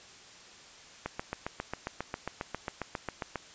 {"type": "click train", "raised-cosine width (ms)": 0.5, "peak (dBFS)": -18, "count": 18, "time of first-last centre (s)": [1.06, 3.357], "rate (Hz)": 7.4, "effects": ["white hiss -52 dBFS RMS until 3.54 s", "resampled to 16000 Hz"]}